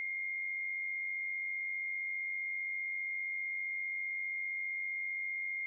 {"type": "tone with amplitude modulation", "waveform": "sine", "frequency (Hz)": 2126, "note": "C7", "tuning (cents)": 27, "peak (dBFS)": -33, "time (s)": [0, 5.66], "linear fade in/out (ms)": 0, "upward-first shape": "sine", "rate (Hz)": 95.2, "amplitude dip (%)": 45, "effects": []}